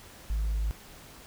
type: tone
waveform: sine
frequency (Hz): 53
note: G#1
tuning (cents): +36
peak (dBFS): -24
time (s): 0.3-0.71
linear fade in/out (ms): 0
effects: tanh soft clip ceiling -24 dBFS + pink hiss -50 dBFS RMS until 1.26 s